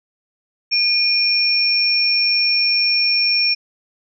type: tone pair together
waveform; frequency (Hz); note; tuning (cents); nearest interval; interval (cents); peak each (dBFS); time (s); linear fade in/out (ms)
sine; 2428 / 5451; D#7 / F8; -43 / -43; octave + major second; 1400; -19 / -15; 0.71-3.55; 20
effects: none